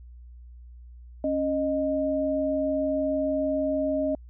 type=tone pair together; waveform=sine; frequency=275.3 / 618 Hz; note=C#4 / D#5; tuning=-12 / -12 cents; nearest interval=octave + major second; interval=1400 cents; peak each=-27 / -25 dBFS; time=1.24-4.15 s; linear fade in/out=2 ms; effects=added 60 Hz sine -43 dBFS peak until 4.29 s